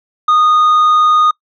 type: tone with tanh clipping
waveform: sine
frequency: 1234 Hz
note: D#6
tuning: 15 cents flat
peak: -8 dBFS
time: 0.28-1.31 s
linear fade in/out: 5 ms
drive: 4 dB
effects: noise-tail reverb RT60 0.1 s tail -24 dB re dry